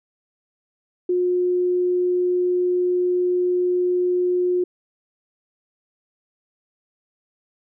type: tone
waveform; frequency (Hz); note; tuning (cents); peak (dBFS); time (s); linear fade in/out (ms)
sine; 359.3; F4; +49; -17; 1.09-4.64; 5
effects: none